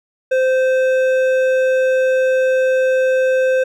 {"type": "tone with hard clipping", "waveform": "sine", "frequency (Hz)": 519, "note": "C5", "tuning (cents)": -14, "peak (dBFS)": -14, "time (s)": [0.31, 3.64], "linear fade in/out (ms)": 10, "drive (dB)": 9, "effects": []}